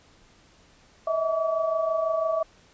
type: tone cluster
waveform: sine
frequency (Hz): 624 / 650 / 1145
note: D#5 / E5 / D6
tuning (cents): +5 / -24 / -44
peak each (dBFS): -30 / -24 / -30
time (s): 1.07-2.43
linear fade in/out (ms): 5
effects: pink hiss -57 dBFS RMS until 2.73 s + resampled to 16000 Hz